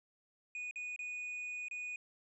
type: tone with dropouts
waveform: triangle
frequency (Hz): 2475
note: D#7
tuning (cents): -10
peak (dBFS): -38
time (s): 0.55-1.96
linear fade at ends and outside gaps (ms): 2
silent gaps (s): 0.711-0.758 / 0.962-0.991 / 1.684-1.711
effects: resampled to 22050 Hz